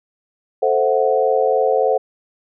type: chord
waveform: sine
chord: F# half-diminished seventh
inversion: first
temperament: equal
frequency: 440 / 523.3 / 659.3 / 740 Hz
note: A4 / C5 / E5 / F#5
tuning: 0 / 0 / 0 / 0 cents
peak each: -18 / -17 / -23 / -20 dBFS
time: 0.62-1.98 s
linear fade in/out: 10 ms
effects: none